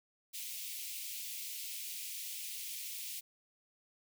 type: high-pass noise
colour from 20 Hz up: white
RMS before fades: -43 dBFS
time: 0.33-3.21 s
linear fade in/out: 20 ms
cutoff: 2200 Hz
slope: 48 dB/octave
effects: none